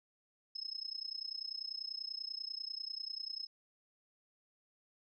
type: tone with amplitude modulation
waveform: sine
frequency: 5180 Hz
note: E8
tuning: 31 cents flat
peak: -36 dBFS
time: 0.55-3.47 s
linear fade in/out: 10 ms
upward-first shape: sine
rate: 30.2 Hz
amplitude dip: 95%
effects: none